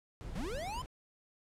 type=noise; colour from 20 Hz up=brown; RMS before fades=-43 dBFS; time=0.21-0.86 s; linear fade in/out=0 ms
type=linear sweep; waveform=square; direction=up; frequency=135.9 to 1046.5 Hz; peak=-39 dBFS; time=0.35-0.82 s; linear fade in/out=5 ms
effects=low-pass 11000 Hz 12 dB/octave